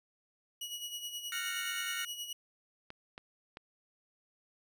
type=tone with tremolo; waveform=sawtooth; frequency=2913 Hz; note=F#7; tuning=28 cents flat; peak=-34 dBFS; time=0.61-2.33 s; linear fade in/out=5 ms; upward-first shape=sine; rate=9.5 Hz; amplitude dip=60%
type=chord; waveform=sawtooth; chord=Gb major seventh; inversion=third; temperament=just; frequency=1387.5 / 1480 / 1850 / 2220 Hz; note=F6 / Gb6 / Bb6 / Db7; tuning=-12 / 0 / -14 / +2 cents; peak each=-38 dBFS; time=1.32-2.05 s; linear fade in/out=2 ms
type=clicks; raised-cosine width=0.3 ms; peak=-29 dBFS; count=3; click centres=2.904 / 3.179 / 3.571 s
effects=none